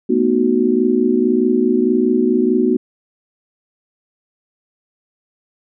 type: chord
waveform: sine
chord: B dominant seventh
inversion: third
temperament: just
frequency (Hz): 222.2 / 246.9 / 308.7 / 370.4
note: A3 / B3 / D#4 / F#4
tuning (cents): +17 / 0 / -14 / +2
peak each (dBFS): -20 / -16 / -20 / -16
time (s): 0.09-2.77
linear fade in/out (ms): 10
effects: none